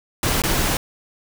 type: noise with dropouts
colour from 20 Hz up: pink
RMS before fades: -20 dBFS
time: 0.23-0.77 s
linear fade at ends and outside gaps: 2 ms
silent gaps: 0.42-0.437 s
effects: none